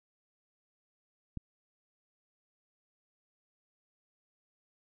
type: click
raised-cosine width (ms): 5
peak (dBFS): -25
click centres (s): 1.373
effects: none